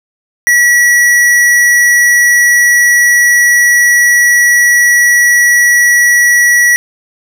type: tone with hard clipping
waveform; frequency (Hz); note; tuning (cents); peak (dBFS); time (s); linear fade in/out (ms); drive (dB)
sine; 1934; B6; -37; -6; 0.47-6.76; 0; 15
effects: none